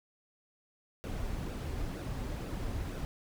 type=noise with flanger; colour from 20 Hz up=brown; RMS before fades=-37 dBFS; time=1.04-3.05 s; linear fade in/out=0 ms; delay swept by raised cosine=0.94 to 6.24 ms; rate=2.1 Hz; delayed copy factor=-0.55; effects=none